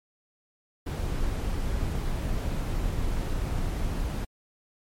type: noise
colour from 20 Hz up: brown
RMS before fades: -28 dBFS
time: 0.86-4.25 s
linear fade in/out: 10 ms
effects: MP3 64 kbps